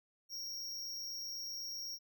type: tone with amplitude modulation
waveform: square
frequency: 5588 Hz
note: F8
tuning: in tune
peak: -38 dBFS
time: 0.29-1.99 s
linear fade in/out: 50 ms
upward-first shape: sine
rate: 200 Hz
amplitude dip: 70%
effects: none